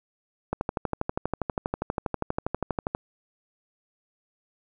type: click train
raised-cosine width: 1 ms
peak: -12 dBFS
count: 31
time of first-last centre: 0.53-2.949 s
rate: 12.4 Hz
effects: none